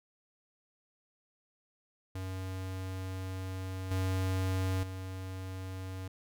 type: tone with level steps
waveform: square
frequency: 94 Hz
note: F#2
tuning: 28 cents sharp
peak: -37 / -30 / -39 dBFS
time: 2.15-6.08 s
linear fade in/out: 5 ms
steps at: 3.91 / 4.83 s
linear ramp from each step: 2 ms
effects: none